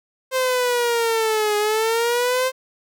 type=linear two-way sweep; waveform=sawtooth; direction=down then up; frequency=523.3 to 415.3 to 523.3 Hz; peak=-14 dBFS; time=0.31-2.52 s; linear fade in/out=50 ms; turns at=1.57 s; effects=none